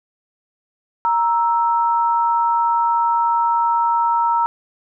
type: tone pair together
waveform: sine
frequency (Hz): 934.9 / 1318.5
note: A#5 / E6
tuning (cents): +5 / 0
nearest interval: tritone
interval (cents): 595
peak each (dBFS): -15 / -21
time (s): 1.05-4.46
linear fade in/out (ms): 0
effects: none